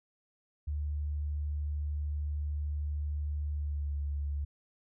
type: tone with pitch glide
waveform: sine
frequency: 73.9 to 71.96 Hz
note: D2 to D2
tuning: +11 to -35 cents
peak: -31 dBFS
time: 0.67-4.45 s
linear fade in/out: 10 ms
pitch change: -46 cents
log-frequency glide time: 3.54-3.95 s
effects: none